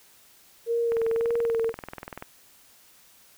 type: tone with vibrato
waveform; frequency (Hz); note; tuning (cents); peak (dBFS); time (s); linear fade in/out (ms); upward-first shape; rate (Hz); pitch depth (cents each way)
sine; 461.3; A#4; -18; -22; 0.66-1.73; 50; sine; 1.8; 26
type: click train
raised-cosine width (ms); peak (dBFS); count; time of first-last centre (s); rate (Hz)
0.5; -21; 28; 0.92-2.224; 20.7
effects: white hiss -56 dBFS RMS until 3.37 s